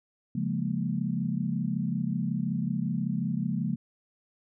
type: chord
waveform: sine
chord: Bb minor seventh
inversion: first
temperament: equal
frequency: 138.59 / 174.61 / 207.7 / 233.1 Hz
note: Db3 / F3 / Ab3 / Bb3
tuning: 0 / 0 / 0 / 0 cents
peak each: -33 / -31 / -32 / -33 dBFS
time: 0.35-3.76 s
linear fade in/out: 5 ms
effects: none